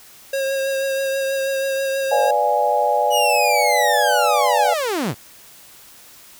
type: tone with vibrato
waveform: square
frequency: 541 Hz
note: C#5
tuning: 42 cents flat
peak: -20 dBFS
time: 0.33-2.31 s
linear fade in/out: 5 ms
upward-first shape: triangle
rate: 6.2 Hz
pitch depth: 20 cents each way
type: chord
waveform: sine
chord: B diminished seventh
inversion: none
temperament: equal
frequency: 493.9 / 587.3 / 698.5 / 830.6 Hz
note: B4 / D5 / F5 / Ab5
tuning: 0 / 0 / 0 / 0 cents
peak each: -23 / -20 / -23 / -18 dBFS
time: 2.11-4.74 s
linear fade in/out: 10 ms
type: linear sweep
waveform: sawtooth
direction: down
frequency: 2953 to 82.41 Hz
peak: -16 dBFS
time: 3.1-5.15 s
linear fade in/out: 50 ms
effects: white hiss -45 dBFS RMS until 6.39 s